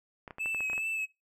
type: clicks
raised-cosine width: 0.5 ms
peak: -27 dBFS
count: 9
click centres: 0.278 / 0.308 / 0.384 / 0.459 / 0.547 / 0.606 / 0.699 / 0.732 / 0.779 s
type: tone with vibrato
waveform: triangle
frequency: 2600 Hz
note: E7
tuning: 24 cents flat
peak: -29 dBFS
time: 0.39-1.06 s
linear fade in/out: 20 ms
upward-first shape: sine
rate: 2.5 Hz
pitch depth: 35 cents each way
effects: noise-tail reverb RT60 0.2 s tail -20 dB re dry